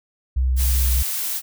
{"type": "tone with vibrato", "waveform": "sine", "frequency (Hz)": 63.8, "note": "C2", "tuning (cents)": -43, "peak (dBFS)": -16, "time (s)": [0.36, 1.03], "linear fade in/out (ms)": 10, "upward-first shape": "sine", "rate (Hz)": 3.3, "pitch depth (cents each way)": 13}
{"type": "noise", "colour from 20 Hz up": "blue", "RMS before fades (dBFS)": -25, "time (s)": [0.56, 1.42], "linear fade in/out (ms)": 50}
{"effects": []}